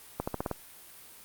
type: accelerating click train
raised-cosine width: 1 ms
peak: -16 dBFS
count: 6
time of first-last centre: 0.2-0.513 s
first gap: 75 ms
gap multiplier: 0.91
effects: white hiss -51 dBFS RMS until 1.24 s + Opus 32 kbps